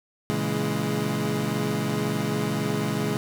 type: chord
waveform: 25% pulse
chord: A# half-diminished seventh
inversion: none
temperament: equal with one note detuned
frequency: 116.54 / 138.59 / 164.81 / 209.3 Hz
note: A#2 / C#3 / E3 / G#3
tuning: 0 / 0 / 0 / +14 cents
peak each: -29 / -26 / -27 / -24 dBFS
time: 0.3-3.17 s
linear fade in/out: 0 ms
effects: none